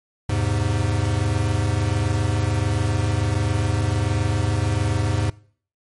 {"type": "chord", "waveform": "square", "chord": "E augmented", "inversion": "none", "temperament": "equal", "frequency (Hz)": [82.41, 103.83, 130.81], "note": ["E2", "G#2", "B#2"], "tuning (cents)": [0, 0, 0], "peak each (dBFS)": [-26, -22, -27], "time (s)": [0.29, 5.3], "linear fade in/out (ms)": 5, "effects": ["noise-tail reverb RT60 0.5 s tail -22 dB re dry", "MP3 48 kbps"]}